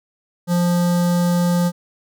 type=tone with notch filter; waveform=square; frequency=175.1 Hz; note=F3; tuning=5 cents sharp; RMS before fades=-17 dBFS; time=0.47-1.72 s; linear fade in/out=50 ms; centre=2400 Hz; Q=0.95; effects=none